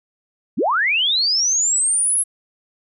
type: linear sweep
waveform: sine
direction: up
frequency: 140 to 10910 Hz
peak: -15 dBFS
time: 0.57-2.24 s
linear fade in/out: 20 ms
effects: none